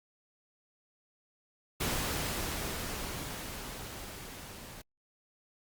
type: noise with level ramp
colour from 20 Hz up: pink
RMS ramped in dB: -32 to -48 dBFS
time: 1.8-4.82 s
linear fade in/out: 10 ms
effects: Opus 48 kbps